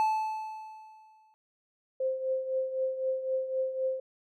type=tone with exponential decay; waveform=triangle; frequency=871 Hz; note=A5; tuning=18 cents flat; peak=-20 dBFS; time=0-1.34 s; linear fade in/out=0 ms; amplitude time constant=290 ms
type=tone with tremolo; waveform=sine; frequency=523.3 Hz; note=C5; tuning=in tune; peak=-25 dBFS; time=2-4 s; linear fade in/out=5 ms; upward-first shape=triangle; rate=3.9 Hz; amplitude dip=70%
effects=none